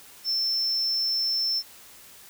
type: tone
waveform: triangle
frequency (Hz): 5340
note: E8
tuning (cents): +22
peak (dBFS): -22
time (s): 0.24-1.63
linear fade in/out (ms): 50
effects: white hiss -49 dBFS RMS until 2.29 s